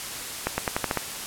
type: accelerating click train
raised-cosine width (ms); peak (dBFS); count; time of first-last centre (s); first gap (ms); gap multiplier
0.5; -8; 7; 0.47-0.973; 110; 0.89
effects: white hiss -34 dBFS RMS until 1.26 s + low-pass 12000 Hz 12 dB/octave